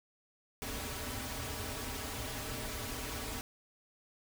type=noise with comb filter; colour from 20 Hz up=pink; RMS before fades=-40 dBFS; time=0.62-3.41 s; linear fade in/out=0 ms; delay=5.7 ms; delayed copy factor=-0.95; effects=none